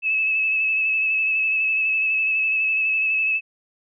sine tone with vibrato, 2600 Hz, E7, 24 cents flat, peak -18 dBFS, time 0.02-3.41 s, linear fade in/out 50 ms, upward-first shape square, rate 12 Hz, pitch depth 21 cents each way, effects none

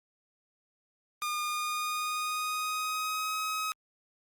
sawtooth tone with pitch glide, 1214 to 1269.9 Hz, D#6 to D#6, -43 to +35 cents, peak -27 dBFS, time 1.22-3.72 s, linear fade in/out 0 ms, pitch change +78 cents, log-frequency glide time 1.4-3.37 s, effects Opus 48 kbps

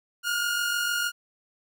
sawtooth tone pair together, 1418 / 1464.6 Hz, F6 / F#6, +26 / -18 cents, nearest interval minor second, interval 56 cents, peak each -22 / -29 dBFS, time 0.23-1.12 s, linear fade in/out 50 ms, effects none

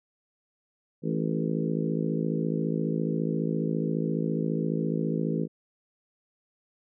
harmonic tone with a mistuned harmonic, 54.6 Hz, A1, 13 cents flat, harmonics 3 / 4 / 5 / 6 / 7 / 8 / 9, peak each -29 / -31 / -33 / -35 / -36 / -37 / -38 dBFS, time 1.02-5.48 s, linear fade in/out 50 ms, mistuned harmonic 8, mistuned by +16 cents, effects none

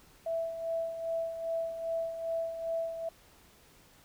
sine tone with tremolo, 660 Hz, E5, 2 cents sharp, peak -29 dBFS, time 0.26-3.09 s, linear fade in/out 5 ms, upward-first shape sine, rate 2.5 Hz, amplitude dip 60%, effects pink hiss -60 dBFS RMS until 4.04 s

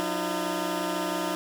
15% pulse tone cluster, 181.8 / 305.6 / 337.7 Hz, F#3 / D#4 / E4, -30 / -31 / +42 cents, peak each -28 / -24 / -25 dBFS, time 0-1.35 s, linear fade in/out 0 ms, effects none

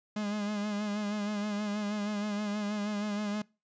45% pulse tone with vibrato, 207.7 Hz, G#3, in tune, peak -31 dBFS, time 0.16-3.42 s, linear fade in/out 5 ms, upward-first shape sine, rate 6.3 Hz, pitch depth 40 cents each way, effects noise-tail reverb RT60 0.3 s tail -24 dB re dry + resampled to 16000 Hz

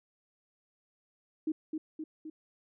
sine tone with echo, 313 Hz, D#4, 10 cents sharp, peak -28 dBFS, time 1.47-1.52 s, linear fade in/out 5 ms, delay 260 ms, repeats 3, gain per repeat -4 dB, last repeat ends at 2.3 s, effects none

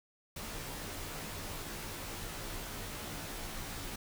pink noise with comb filter, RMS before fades -42 dBFS, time 0.36-3.96 s, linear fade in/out 5 ms, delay 16 ms, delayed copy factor -0.85, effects none

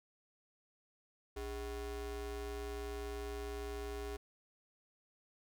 square ring-modulated tone, 174.61 Hz, F3, in tune, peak -38 dBFS, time 1.36-4.17 s, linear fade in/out 10 ms, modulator 234 Hz, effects none

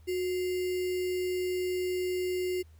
sine tone with sample-and-hold, 365.1 Hz, F#4, 23 cents flat, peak -28 dBFS, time 0.07-2.63 s, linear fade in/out 20 ms, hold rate 2450 Hz, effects added 79 Hz sine -52 dBFS peak until 2.79 s + pink hiss -68 dBFS RMS until 2.79 s

